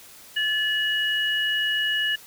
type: tone pair together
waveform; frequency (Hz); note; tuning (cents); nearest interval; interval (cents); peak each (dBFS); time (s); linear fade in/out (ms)
sine; 1729 / 2908; A6 / F#7; -31 / -31; major sixth; 900; -24; 0.36-2.16; 10
effects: white hiss -47 dBFS RMS until 2.26 s